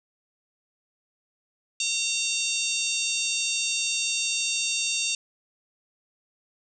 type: harmonic tone with a mistuned harmonic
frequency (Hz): 913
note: A#5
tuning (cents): -36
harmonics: 3 / 4 / 5 / 6 / 7 / 8 / 9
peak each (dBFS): -30 / -31 / -32 / -33 / -33 / -34 / -35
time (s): 1.8-5.15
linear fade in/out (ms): 2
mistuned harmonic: 6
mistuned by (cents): +59
effects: none